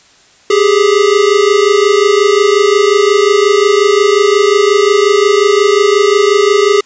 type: tone pair together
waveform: square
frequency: 395.2 / 420.8 Hz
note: G4 / G#4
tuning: +14 / +23 cents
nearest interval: minor second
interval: 109 cents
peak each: -10 dBFS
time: 0.5-6.81 s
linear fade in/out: 5 ms
effects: white hiss -45 dBFS RMS until 6.85 s + resampled to 16000 Hz